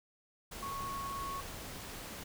sine tone in noise, 1104 Hz, C#6, 7 cents flat, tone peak -38 dBFS, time 0.62-1.41 s, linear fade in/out 10 ms, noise pink, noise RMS -45 dBFS, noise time 0.51-2.24 s, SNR +4 dB, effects none

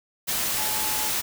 sine tone in noise, 859 Hz, A5, 42 cents flat, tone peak -34 dBFS, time 0.57-1.1 s, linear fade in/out 20 ms, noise white, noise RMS -26 dBFS, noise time 0.27-1.22 s, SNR -11 dB, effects none

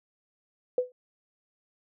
sine tone with exponential decay, 500 Hz, B4, 21 cents sharp, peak -18 dBFS, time 0.78-0.92 s, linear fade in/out 2 ms, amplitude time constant 29 ms, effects none

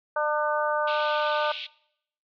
harmonic tone, 300.4 Hz, D4, 39 cents sharp, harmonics 2 / 3 / 4 / 5, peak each -26 / -28 / -29 / -30 dBFS, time 0.16-1.52 s, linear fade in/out 5 ms
pink band-pass noise, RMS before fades -36 dBFS, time 0.87-1.67 s, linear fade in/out 10 ms, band 2500 to 3900 Hz, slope 48 dB/octave
effects noise-tail reverb RT60 0.7 s tail -21 dB re dry + MP3 64 kbps

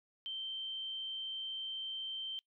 sine tone, 3122 Hz, G7, 8 cents flat, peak -38 dBFS, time 0.26-2.39 s, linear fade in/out 0 ms, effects noise-tail reverb RT60 0.1 s tail -23 dB re dry

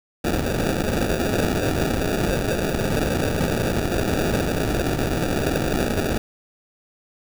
blue noise with sample-and-hold, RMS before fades -22 dBFS, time 0.24-6.18 s, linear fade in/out 5 ms, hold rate 1050 Hz, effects none

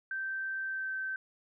sine tone with pitch glide, 1558 to 1546.3 Hz, G6 to G6, -11 to -24 cents, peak -33 dBFS, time 0.11-1.16 s, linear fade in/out 2 ms, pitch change -13 cents, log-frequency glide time 0.65-0.93 s, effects none

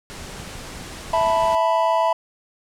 pink low-pass noise, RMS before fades -36 dBFS, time 0.1-1.55 s, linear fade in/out 0 ms, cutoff 9900 Hz, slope 24 dB/octave
clicks, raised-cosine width 5 ms, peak -27 dBFS, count 12, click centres 0.188 / 0.249 / 0.401 / 0.476 / 0.555 / 0.771 / 0.812 / 1.062 / 1.104 / 1.213 / 1.27 / 1.3 s
triangle chord, E suspended fourth, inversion none, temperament equal, 659.3 / 880 / 987.8 Hz, E5 / A5 / B5, 0 / 0 / 0 cents, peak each -18 / -21 / -18 dBFS, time 1.13-2.13 s, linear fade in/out 5 ms
effects none

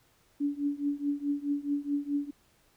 sine tone with tremolo, 286.9 Hz, D4, 40 cents flat, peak -24 dBFS, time 0.4-2.31 s, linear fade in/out 10 ms, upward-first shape triangle, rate 4.7 Hz, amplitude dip 95%, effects pink hiss -66 dBFS RMS until 2.76 s

